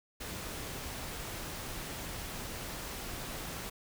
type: noise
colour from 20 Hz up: pink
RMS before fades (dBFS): -41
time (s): 0.2-3.7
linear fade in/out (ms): 10
effects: none